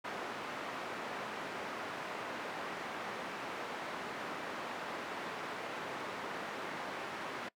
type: band-pass noise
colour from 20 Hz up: white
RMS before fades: -42 dBFS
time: 0.04-7.49 s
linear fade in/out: 10 ms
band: 210 to 1500 Hz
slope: 12 dB/octave
effects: noise-tail reverb RT60 0.1 s tail -22 dB re dry

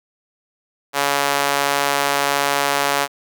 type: tone with high-pass filter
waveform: sawtooth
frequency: 141.4 Hz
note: C#3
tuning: 35 cents sharp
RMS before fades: -19 dBFS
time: 0.93-3.08 s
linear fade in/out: 50 ms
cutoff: 740 Hz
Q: 1
effects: none

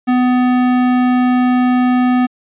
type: tone with hard clipping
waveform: sine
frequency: 250 Hz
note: B3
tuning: 21 cents sharp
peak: -12 dBFS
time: 0.07-2.27 s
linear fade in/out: 20 ms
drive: 16 dB
effects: resampled to 8000 Hz

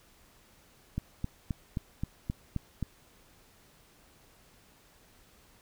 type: click train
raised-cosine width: 5 ms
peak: -19 dBFS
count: 8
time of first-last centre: 0.98-2.827 s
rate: 3.79 Hz
effects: pink hiss -61 dBFS RMS until 5.61 s

